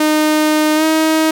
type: tone with pitch glide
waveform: sawtooth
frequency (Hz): 307 to 316.4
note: D#4 to D#4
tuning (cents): -23 to +29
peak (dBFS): -7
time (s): 0-1.31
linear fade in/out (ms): 5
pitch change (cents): +52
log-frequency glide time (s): 0.75-0.84
effects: none